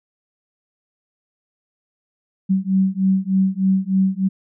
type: beating tone pair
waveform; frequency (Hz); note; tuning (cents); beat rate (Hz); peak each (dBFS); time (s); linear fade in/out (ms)
sine; 189.2 / 192.5; F#3 / G3; +39 / -31; 3.3; -18; 2.49-4.29; 20
effects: none